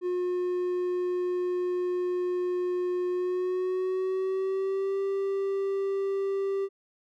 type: tone with pitch glide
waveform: triangle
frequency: 359.4 to 391.9 Hz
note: F4 to G4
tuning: +50 to 0 cents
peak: -24 dBFS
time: 0.01-6.69 s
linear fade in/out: 50 ms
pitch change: +150 cents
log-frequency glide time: 3.09-5 s
effects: none